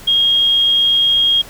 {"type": "tone", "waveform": "sine", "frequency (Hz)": 3256, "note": "G#7", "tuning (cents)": -35, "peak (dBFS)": -10, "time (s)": [0.07, 1.42], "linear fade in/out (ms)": 10, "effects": ["pink hiss -37 dBFS RMS until 1.49 s"]}